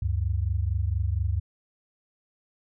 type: tone pair together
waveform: sine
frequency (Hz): 72.3 / 96.57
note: D2 / G2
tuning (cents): -27 / -25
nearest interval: perfect fourth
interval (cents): 502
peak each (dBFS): -26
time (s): 0.02-1.4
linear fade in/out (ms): 5
effects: none